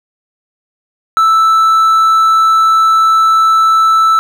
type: tone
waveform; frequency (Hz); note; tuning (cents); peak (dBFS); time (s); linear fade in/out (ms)
triangle; 1318.5; E6; 0; -4; 1.17-4.19; 0
effects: none